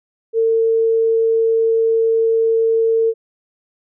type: tone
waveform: sine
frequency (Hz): 451.8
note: A4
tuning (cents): +46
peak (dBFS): -12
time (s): 0.33-3.14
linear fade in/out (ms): 50
effects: none